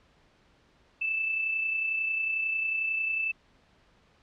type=tone with amplitude modulation; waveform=sine; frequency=2637 Hz; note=E7; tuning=in tune; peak=-24 dBFS; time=1.01-3.32 s; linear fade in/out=10 ms; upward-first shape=sine; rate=31.1 Hz; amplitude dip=40%; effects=pink hiss -63 dBFS RMS until 4.22 s + low-pass 4000 Hz 12 dB/octave